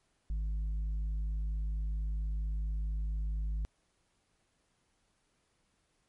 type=tone with tanh clipping; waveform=sine; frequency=52.2 Hz; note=G#1; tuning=10 cents sharp; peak=-32 dBFS; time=0.3-3.65 s; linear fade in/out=0 ms; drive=4 dB; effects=pink hiss -75 dBFS RMS until 6.08 s + MP3 48 kbps